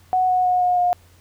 sine tone with pitch steps, 740 / 733.2 / 726.4 / 719.8 / 713.1 Hz, F#5 / F#5 / F#5 / F#5 / F5, 0 / -16 / -32 / -48 / +36 cents, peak -15 dBFS, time 0.13-0.93 s, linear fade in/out 0 ms, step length 160 ms, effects added 88 Hz sine -50 dBFS peak until 1.2 s + pink hiss -55 dBFS RMS until 1.2 s

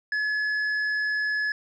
triangle tone with hard clipping, 1705 Hz, G#6, 45 cents sharp, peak -25 dBFS, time 0.12-1.52 s, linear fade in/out 2 ms, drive 8 dB, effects resampled to 22050 Hz

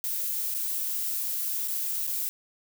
violet noise with dropouts, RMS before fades -30 dBFS, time 0.04-2.29 s, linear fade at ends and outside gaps 0 ms, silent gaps 0.541-0.547 / 1.676-1.682 / 2.068-2.073 s, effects none

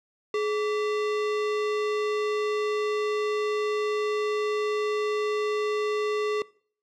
sine tone with sample-and-hold, 422.5 Hz, G#4, 30 cents sharp, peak -23 dBFS, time 0.34-6.42 s, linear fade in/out 2 ms, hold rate 1575 Hz, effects noise-tail reverb RT60 0.5 s tail -22 dB re dry + low-pass 4000 Hz 12 dB/octave

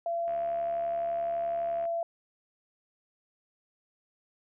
sine tone with pitch glide, 679 to 674.7 Hz, F5 to E5, -49 to +40 cents, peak -28 dBFS, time 0.06-2.03 s, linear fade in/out 2 ms, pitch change -11 cents, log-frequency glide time 1.63-1.9 s
click train, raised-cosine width 0.5 ms, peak -34 dBFS, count 114, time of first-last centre 0.28-1.854 s, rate 71.8 Hz
effects none

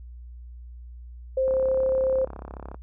sine tone, 525 Hz, C5, 6 cents sharp, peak -20 dBFS, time 1.37-2.25 s, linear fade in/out 5 ms
click train, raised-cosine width 1 ms, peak -24 dBFS, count 44, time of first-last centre 1.48-2.745 s, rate 34 Hz
effects noise-tail reverb RT60 0.1 s tail -22 dB re dry + added 60 Hz sine -39 dBFS peak until 2.82 s

